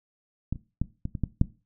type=clicks; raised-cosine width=5 ms; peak=-15 / -30 / -13 / -18 / -20 / -13 / -7 dBFS; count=7; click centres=0.526 / 0.558 / 0.816 / 1.054 / 1.152 / 1.237 / 1.414 s; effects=noise-tail reverb RT60 0.3 s tail -18 dB re dry